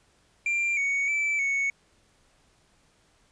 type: tone with pitch steps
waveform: triangle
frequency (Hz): 2375 / 2231 / 2319 / 2216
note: D7 / C#7 / D7 / C#7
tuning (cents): +19 / +11 / -22 / -1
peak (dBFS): -22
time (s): 0.46-1.7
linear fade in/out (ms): 2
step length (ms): 310
effects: pink hiss -64 dBFS RMS until 3.31 s + resampled to 22050 Hz